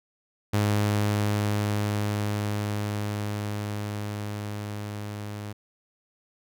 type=tone with level ramp; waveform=sawtooth; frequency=104 Hz; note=G#2; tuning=3 cents sharp; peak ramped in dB=-17 to -30 dBFS; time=0.53-5.53 s; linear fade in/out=10 ms; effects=none